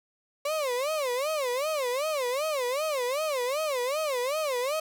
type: tone with vibrato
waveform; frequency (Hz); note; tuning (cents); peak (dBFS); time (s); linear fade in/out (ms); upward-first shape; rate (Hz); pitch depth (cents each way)
35% pulse; 554.4; C#5; 0; -25; 0.45-4.8; 5; sine; 2.6; 230
effects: none